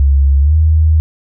sine tone with pitch glide, 69.3 to 78.69 Hz, C#2 to D#2, 0 to +20 cents, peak -6 dBFS, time 0-1 s, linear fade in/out 0 ms, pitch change +220 cents, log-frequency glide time 0.4-0.55 s, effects none

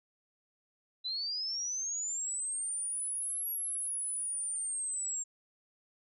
sine linear two-way sweep, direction up then down, 3951 to 11400 to 7410 Hz, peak -33 dBFS, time 1.04-5.24 s, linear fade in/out 20 ms, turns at 3.5 s, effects none

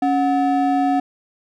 triangle ring-modulated tone, 505 Hz, B4, 39 cents sharp, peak -10 dBFS, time 0.02-1 s, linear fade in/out 5 ms, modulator 228 Hz, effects none

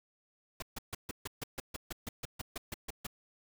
pink noise bursts, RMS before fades -39 dBFS, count 16, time 0.6-3.068 s, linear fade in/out 5 ms, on 23 ms, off 140 ms, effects none

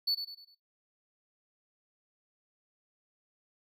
triangle tone with echo, 4458 Hz, C#8, 9 cents sharp, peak -25 dBFS, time 0.07-0.15 s, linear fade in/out 10 ms, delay 100 ms, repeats 4, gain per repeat -8 dB, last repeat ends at 0.55 s, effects noise-tail reverb RT60 0.2 s tail -21 dB re dry

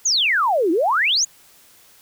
sine exponential two-way sweep, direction down then up, 7040 to 310 to 7040 Hz, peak -15 dBFS, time 0.05-1.25 s, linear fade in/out 10 ms, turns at 0.71 s, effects white hiss -51 dBFS RMS until 2.01 s

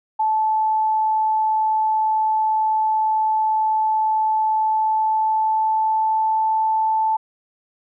sine tone with pitch glide, 871 to 878.1 Hz, A5 to A5, -18 to -4 cents, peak -16 dBFS, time 0.19-7.17 s, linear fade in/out 10 ms, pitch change +14 cents, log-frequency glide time 4.53-6.49 s, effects none

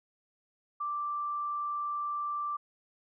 sine tone, 1174.7 Hz, D6, in tune, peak -31 dBFS, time 0.8-2.57 s, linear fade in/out 10 ms, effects none

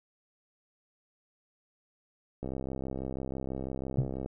click train, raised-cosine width 2 ms, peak -23 dBFS, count 122, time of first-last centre 2.43-4.261 s, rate 66.1 Hz
sine tone with exponential decay, 130.81 Hz, C3, in tune, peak -20 dBFS, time 3.98-4.14 s, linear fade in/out 5 ms, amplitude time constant 33 ms
effects none

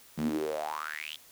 sawtooth tone with high-pass filter sweep, 76.5 Hz, D#2, 29 cents flat, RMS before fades -34 dBFS, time 0.17-1.17 s, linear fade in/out 20 ms, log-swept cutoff 180 to 3500 Hz, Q 8.7, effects white hiss -56 dBFS RMS until 1.31 s

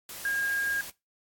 sine tone in noise, 1624 Hz, G#6, 39 cents flat, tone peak -26 dBFS, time 0.25-0.81 s, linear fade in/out 2 ms, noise white, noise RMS -41 dBFS, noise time 0.09-0.9 s, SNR +12 dB, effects noise-tail reverb RT60 0.2 s tail -18 dB re dry + AAC 64 kbps

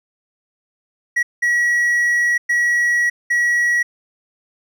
triangle tone bursts at uneven times, 1921 Hz, B6, 48 cents flat, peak -12 dBFS, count 4, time 1.16-1.23 / 1.42-2.38 / 2.49-3.1 / 3.3-3.83 s, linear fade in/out 10 ms, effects none

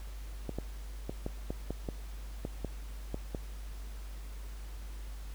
clicks, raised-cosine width 2 ms, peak -22 dBFS, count 11, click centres 0.493 / 0.586 / 1.095 / 1.264 / 1.505 / 1.706 / 1.888 / 2.451 / 2.647 / 3.144 / 3.348 s, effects added 50 Hz sine -40 dBFS peak until 5.34 s + pink hiss -55 dBFS RMS until 5.34 s

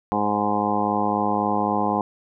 harmonic tone with a mistuned harmonic, 103.83 Hz, G#2, in tune, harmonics 1 / 2 / 3 / 4 / 5 / 6 / 7 / 8 / 9 / 10, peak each -37 / -26 / -29 / -31 / -30 / -37 / -27 / -25 / -31 / -28 dBFS, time 0.12-2.01 s, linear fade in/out 0 ms, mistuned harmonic 6, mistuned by -27 cents, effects none

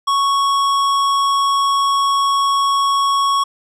sine tone with hard clipping, 1108.7 Hz, C#6, in tune, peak -15 dBFS, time 0.07-3.44 s, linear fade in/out 10 ms, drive 13 dB, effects none

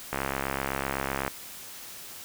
click train, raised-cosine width 0.5 ms, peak -13 dBFS, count 79, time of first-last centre 0.13-1.279 s, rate 67.9 Hz, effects white hiss -43 dBFS RMS until 2.24 s

